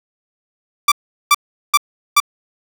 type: tone bursts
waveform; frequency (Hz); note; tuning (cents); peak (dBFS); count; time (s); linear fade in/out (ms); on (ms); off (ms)
sawtooth; 1169; D6; -8; -4; 4; 0.88-2.202; 5; 38; 390
effects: none